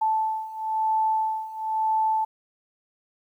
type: beating tone pair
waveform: sine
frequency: 876 / 877 Hz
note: A5 / A5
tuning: -8 / -6 cents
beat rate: 1 Hz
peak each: -27 / -24 dBFS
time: 0.01-2.25 s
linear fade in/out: 10 ms
effects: 10-bit